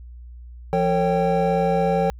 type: tone cluster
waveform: triangle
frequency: 172.1 / 452.4 / 550 / 783 Hz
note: F3 / A4 / C#5 / G5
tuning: -25 / +48 / -14 / -2 cents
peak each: -21 dBFS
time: 0.73-2.1 s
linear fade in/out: 0 ms
effects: added 60 Hz sine -37 dBFS peak until 2.19 s